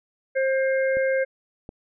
harmonic tone, 531 Hz, C5, 25 cents sharp, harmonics 1 / 3 / 4, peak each -20 / -29 / -32 dBFS, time 0.35-1.25 s, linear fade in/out 20 ms
clicks, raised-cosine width 2 ms, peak -24 dBFS, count 2, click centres 0.97 / 1.691 s
effects none

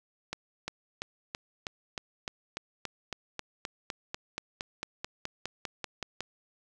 accelerating click train, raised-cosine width 0.2 ms, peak -17 dBFS, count 24, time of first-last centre 0.33-6.206 s, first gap 350 ms, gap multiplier 0.97, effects none

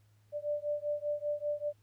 sine beating tone pair, 587.3 / 592.4 Hz, D5 / D5, 0 / +15 cents, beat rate 5.1 Hz, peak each -35 / -35 dBFS, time 0.32-1.73 s, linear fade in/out 50 ms, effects added 105 Hz sine -63 dBFS peak until 1.82 s + pink hiss -74 dBFS RMS until 1.82 s

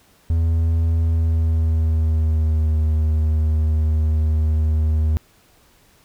triangle tone with pitch glide, 81.9 to 77.8 Hz, E2 to D#2, -11 to 0 cents, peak -13 dBFS, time 0.3-5.17 s, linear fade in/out 0 ms, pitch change -89 cents, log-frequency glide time 1.01-2.76 s, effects pink hiss -55 dBFS RMS until 6.04 s

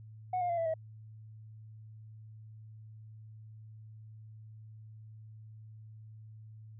sine tone with pitch steps, 734 / 709.4 / 685.6 / 662.7 / 640.5 Hz, F#5 / F5 / F5 / E5 / E5, -14 / +27 / -32 / +9 / -50 cents, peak -28 dBFS, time 0.33-0.74 s, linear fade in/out 5 ms, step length 82 ms, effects tanh soft clip ceiling -27 dBFS + added 109 Hz sine -48 dBFS peak until 6.79 s

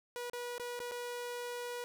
sawtooth tone with dropouts, 485.2 Hz, B4, 31 cents flat, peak -35 dBFS, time 0.16-1.84 s, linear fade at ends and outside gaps 0 ms, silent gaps 0.298-0.333 / 0.581-0.598 / 0.792-0.802 / 0.912-0.918 s, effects none

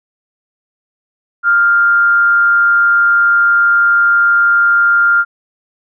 sine tone with frequency modulation, 1396.9 Hz, F6, in tune, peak -7 dBFS, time 1.43-5.25 s, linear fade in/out 50 ms, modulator 160 Hz, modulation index 0.26, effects none

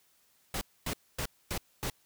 pink noise bursts, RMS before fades -34 dBFS, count 5, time 0.54-1.9 s, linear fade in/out 2 ms, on 72 ms, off 250 ms, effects white hiss -68 dBFS RMS until 2.05 s

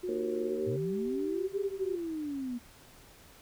sine tone with pitch glide, 361.9 to 387.9 Hz, F#4 to G4, -38 to -18 cents, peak -32 dBFS, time 0.03-1.96 s, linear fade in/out 10 ms, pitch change +120 cents, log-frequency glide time 0.42-0.66 s
harmonic tone, 77.2 Hz, D#2, 13 cents flat, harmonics 3 / 4 / 5 / 6 / 7, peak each -40 / -41 / -41 / -37 / -41 dBFS, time 0.08-0.77 s, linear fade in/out 10 ms
sine linear two-way sweep, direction up then down, 103.83 to 415.3 to 235.9 Hz, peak -33 dBFS, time 0.66-2.59 s, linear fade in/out 20 ms, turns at 1.59 s
effects pink hiss -56 dBFS RMS until 3.41 s

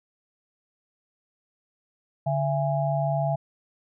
sine tone cluster, 144.3 / 669 / 823 Hz, D3 / E5 / G#5, -30 / +25 / -16 cents, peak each -25 / -26 / -31 dBFS, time 2.26-3.36 s, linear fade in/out 10 ms, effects none

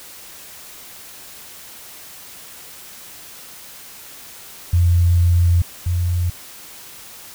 sine tone pair in turn, 86.8 / 87.86 Hz, F2 / F2, -10 / +11 cents, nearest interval unison, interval 21 cents, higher second, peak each -11 / -16 dBFS, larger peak first, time 4.73-5.62 / 5.86-6.3 s, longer first, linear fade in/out 5 ms, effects white hiss -39 dBFS RMS until 7.34 s

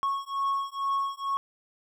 triangle beating tone pair, 1100 / 1102.2 Hz, C#6 / C#6, -14 / -10 cents, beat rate 2.2 Hz, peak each -28 dBFS, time 0.03-1.37 s, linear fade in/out 0 ms, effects none

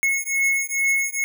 square beating tone pair, 2181 / 2183.3 Hz, C#7 / C#7, -29 / -27 cents, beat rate 2.3 Hz, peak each -23 dBFS, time 0.03-1.24 s, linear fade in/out 0 ms, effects none

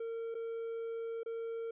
triangle tone with dropouts, 457.5 Hz, A#4, 32 cents flat, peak -35 dBFS, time 0-1.71 s, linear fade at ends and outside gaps 5 ms, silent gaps 0.344-0.35 / 1.233-1.26 s, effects resampled to 8000 Hz

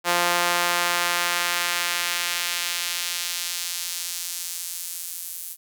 sawtooth tone with high-pass filter sweep, 174.61 Hz, F3, in tune, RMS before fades -26 dBFS, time 0.04-5.57 s, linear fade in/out 50 ms, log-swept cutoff 740 to 11000 Hz, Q 0.78, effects none

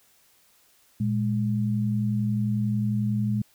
sine tone pair together, 116.54 / 207.7 Hz, A#2 / G#3, 0 / 0 cents, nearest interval minor seventh, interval 1000 cents, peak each -25 dBFS, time 1-3.42 s, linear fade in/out 5 ms, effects white hiss -61 dBFS RMS until 3.54 s

